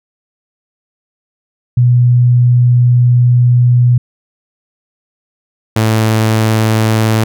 sine / sawtooth tone pair in turn, 122.6 / 110.24 Hz, B2 / A2, -12 / +4 cents, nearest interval major second, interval 184 cents, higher first, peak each -5 / -5 dBFS, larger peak neither, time 1.77-3.98 / 5.76-7.24 s, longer first, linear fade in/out 5 ms, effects none

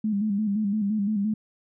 sine tone with vibrato, 207.7 Hz, G#3, in tune, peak -22 dBFS, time 0.04-1.34 s, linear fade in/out 5 ms, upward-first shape square, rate 5.8 Hz, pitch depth 67 cents each way, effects none

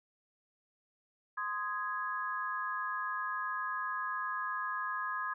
sine chord, Ab major, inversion first, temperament just, 1038.3 / 1245.9 / 1661.2 Hz, C6 / Eb6 / Ab6, -14 / +2 / 0 cents, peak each -38 / -38 / -38 dBFS, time 1.37-5.34 s, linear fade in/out 10 ms, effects none

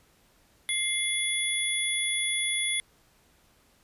sine tone cluster, 2102 / 3411 / 10400 Hz, C7 / G#7 / E9, +7 / +46 / -24 cents, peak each -30 dBFS, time 0.69-2.8 s, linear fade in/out 0 ms, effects pink hiss -63 dBFS RMS until 3.83 s + resampled to 32000 Hz

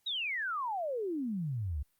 sine exponential sweep, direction down, 3914 to 65.41 Hz, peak -32 dBFS, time 0.06-1.83 s, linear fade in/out 10 ms, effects white hiss -75 dBFS RMS until 1.99 s + Opus 48 kbps

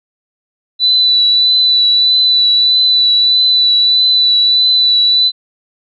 sine tone with vibrato, 3975 Hz, B7, 10 cents sharp, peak -7 dBFS, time 0.79-5.32 s, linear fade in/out 50 ms, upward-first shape triangle, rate 1.6 Hz, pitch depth 22 cents each way, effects none

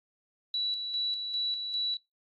sine tone with tremolo, 3934 Hz, B7, 7 cents flat, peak -28 dBFS, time 0.54-1.97 s, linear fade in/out 2 ms, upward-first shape square, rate 2.5 Hz, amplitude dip 45%, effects noise-tail reverb RT60 0.2 s tail -24 dB re dry + AAC 48 kbps

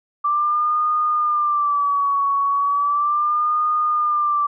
sine tone with vibrato, 1170 Hz, D6, 7 cents flat, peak -16 dBFS, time 0.24-4.47 s, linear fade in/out 10 ms, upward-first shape sine, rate 0.36 Hz, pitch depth 79 cents each way, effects none

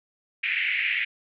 white band-pass noise, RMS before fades -26 dBFS, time 0.43-1.05 s, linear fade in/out 10 ms, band 1900 to 2600 Hz, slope 48 dB/octave, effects none

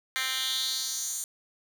10% pulse tone with high-pass filter sweep, 261.6 Hz, C4, in tune, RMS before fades -31 dBFS, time 0.16-1.24 s, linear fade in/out 0 ms, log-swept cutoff 2200 to 7800 Hz, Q 2.8, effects 8-bit

